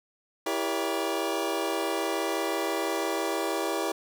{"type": "chord", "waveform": "25% pulse", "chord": "E diminished seventh", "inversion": "none", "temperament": "just", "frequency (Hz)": [329.6, 395.6, 474.7, 569.6], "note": ["E4", "G4", "Bb4", "Db5"], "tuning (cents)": [0, 16, 31, 47], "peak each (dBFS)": [-28, -28, -31, -30], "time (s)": [0.46, 3.92], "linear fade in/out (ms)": 5, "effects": []}